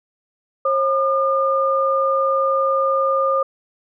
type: tone pair together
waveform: sine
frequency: 539 / 1208.7 Hz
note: C#5 / D6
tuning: -49 / +49 cents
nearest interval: octave + major second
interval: 1398 cents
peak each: -18 dBFS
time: 0.65-3.43 s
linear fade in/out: 5 ms
effects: none